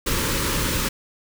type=band-stop noise; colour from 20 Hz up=pink; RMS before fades=-23 dBFS; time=0.06-0.89 s; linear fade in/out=10 ms; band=580 to 880 Hz; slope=96 dB/octave; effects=none